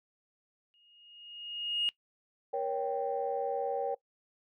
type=tone with exponential growth; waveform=sine; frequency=2860 Hz; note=F7; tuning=41 cents sharp; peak=-25 dBFS; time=0.74-1.89 s; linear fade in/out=0 ms; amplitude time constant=250 ms
type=chord; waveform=sine; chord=G diminished; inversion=first; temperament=equal with one note detuned; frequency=474.3 / 554.4 / 784 Hz; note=Bb4 / Db5 / G5; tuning=+30 / 0 / 0 cents; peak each=-34 dBFS; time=2.53-3.95 s; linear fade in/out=10 ms
effects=noise-tail reverb RT60 0.1 s tail -21 dB re dry + tanh soft clip ceiling -21 dBFS